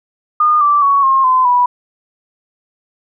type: tone with pitch steps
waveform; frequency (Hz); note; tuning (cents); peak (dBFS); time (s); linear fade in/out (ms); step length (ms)
sine; 1219 / 1167.3 / 1117.8 / 1070.4 / 1025.1 / 981.6; D#6 / D6 / C#6 / C6 / C6 / B5; -36 / -11 / +14 / +39 / -36 / -11; -8; 0.4-1.66; 5; 210
effects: none